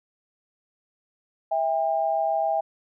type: tone pair together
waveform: sine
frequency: 654.1 / 801 Hz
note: E5 / G5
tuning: -14 / +37 cents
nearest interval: major third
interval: 351 cents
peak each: -24 dBFS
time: 1.51-2.61 s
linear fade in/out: 10 ms
effects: none